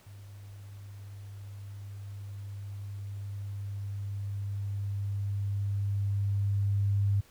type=tone with level ramp; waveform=sine; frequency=100.2 Hz; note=G2; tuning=38 cents sharp; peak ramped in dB=-45 to -23 dBFS; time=0.06-7.21 s; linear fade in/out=10 ms; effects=pink hiss -60 dBFS RMS until 7.3 s